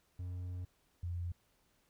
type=tone pair in turn; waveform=triangle / sine; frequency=90.1 / 87.13 Hz; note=F#2 / F2; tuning=-45 / -4 cents; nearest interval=minor second; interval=59 cents; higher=first; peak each=-37 / -36 dBFS; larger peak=second; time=0.19-0.65 / 1.03-1.32 s; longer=first; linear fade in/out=5 ms; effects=pink hiss -74 dBFS RMS until 1.89 s